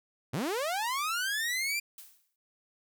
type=linear sweep; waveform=sawtooth; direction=up; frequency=104.3 to 2400 Hz; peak=-26 dBFS; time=0.33-1.8 s; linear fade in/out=10 ms
type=noise with exponential decay; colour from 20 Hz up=blue; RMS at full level=-45 dBFS; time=1.98-2.36 s; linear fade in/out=2 ms; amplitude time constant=81 ms
effects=none